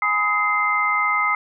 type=tone cluster; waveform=sine; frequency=834 / 997 / 1261 / 2084 Hz; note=G#5 / B5 / D#6 / C7; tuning=+7 / +16 / +23 / -7 cents; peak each=-28 / -28 / -20 / -21 dBFS; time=0.02-1.35 s; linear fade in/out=2 ms; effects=none